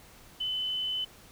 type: tone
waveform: sine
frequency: 3024 Hz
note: F#7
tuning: 37 cents sharp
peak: -29 dBFS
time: 0.4-1.05 s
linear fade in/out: 10 ms
effects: pink hiss -54 dBFS RMS until 1.31 s